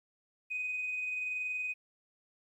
sine tone with amplitude modulation, 2500 Hz, D#7, 8 cents sharp, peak -31 dBFS, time 0.5-1.74 s, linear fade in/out 20 ms, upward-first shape sine, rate 21 Hz, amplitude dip 30%, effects tanh soft clip ceiling -28 dBFS + 12-bit

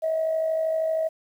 sine tone with amplitude modulation, 641 Hz, E5, 49 cents flat, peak -19 dBFS, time 0.02-1.09 s, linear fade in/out 20 ms, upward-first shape sine, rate 52.8 Hz, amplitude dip 45%, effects tanh soft clip ceiling -16 dBFS + 9-bit

